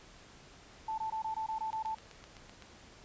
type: tone bursts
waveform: sine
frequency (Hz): 880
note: A5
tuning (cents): 0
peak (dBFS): -33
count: 9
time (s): 0.88-1.948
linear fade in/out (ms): 5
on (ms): 100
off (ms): 21
type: click train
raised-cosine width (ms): 0.2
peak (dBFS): -33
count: 8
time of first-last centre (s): 1.73-2.623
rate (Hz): 7.84
effects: pink hiss -56 dBFS RMS until 3.04 s + resampled to 16000 Hz